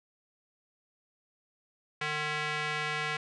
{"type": "tone with band-pass filter", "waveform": "square", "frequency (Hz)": 151.5, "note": "D#3", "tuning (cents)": -46, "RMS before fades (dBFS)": -33, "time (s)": [2.01, 3.17], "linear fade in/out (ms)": 5, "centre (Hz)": 2100, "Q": 1.5, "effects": ["resampled to 22050 Hz"]}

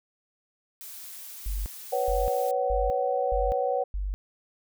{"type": "noise", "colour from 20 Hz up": "blue", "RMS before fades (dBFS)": -42, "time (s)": [0.81, 2.51], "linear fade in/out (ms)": 0}
{"type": "tone bursts", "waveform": "sine", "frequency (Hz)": 48.57, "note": "G1", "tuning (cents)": -15, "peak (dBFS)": -27, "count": 5, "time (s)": [1.46, 4.14], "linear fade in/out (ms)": 0, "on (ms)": 200, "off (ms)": 420}
{"type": "chord", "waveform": "sine", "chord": "B suspended second", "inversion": "none", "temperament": "equal with one note detuned", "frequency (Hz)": [493.9, 554.4, 753.8], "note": ["B4", "C#5", "F#5"], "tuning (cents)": [0, 0, 32], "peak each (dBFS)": -28, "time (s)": [1.92, 3.84], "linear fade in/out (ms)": 10}
{"effects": []}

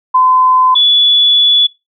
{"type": "tone pair in turn", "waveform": "sine", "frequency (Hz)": [1022, 3428], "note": ["C6", "A7"], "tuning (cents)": [-41, -46], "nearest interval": "octave + major sixth", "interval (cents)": 2095, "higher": "second", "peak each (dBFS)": -6, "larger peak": "neither", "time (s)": [[0.14, 0.75], [0.75, 1.67]], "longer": "second", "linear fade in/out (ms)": 10, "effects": ["noise-tail reverb RT60 0.2 s tail -17 dB re dry"]}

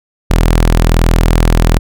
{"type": "tone", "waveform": "sawtooth", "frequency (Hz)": 41.2, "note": "E1", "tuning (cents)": 0, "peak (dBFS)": -3, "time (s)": [0.3, 1.79], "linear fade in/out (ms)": 10, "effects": []}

